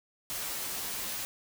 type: noise with comb filter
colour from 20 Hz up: white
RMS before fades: -36 dBFS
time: 0.3-1.25 s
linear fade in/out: 0 ms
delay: 12 ms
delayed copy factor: -0.6
effects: none